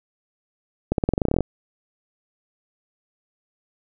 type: accelerating click train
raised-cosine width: 2 ms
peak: -6 dBFS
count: 14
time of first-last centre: 0.92-1.407 s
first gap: 62 ms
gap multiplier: 0.91
effects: none